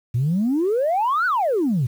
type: exponential two-way sweep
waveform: sine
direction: up then down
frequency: 112.6 to 1522 to 112.6 Hz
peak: -16 dBFS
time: 0.14-1.87 s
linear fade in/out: 10 ms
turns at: 1.26 s
effects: tanh soft clip ceiling -14 dBFS + 8-bit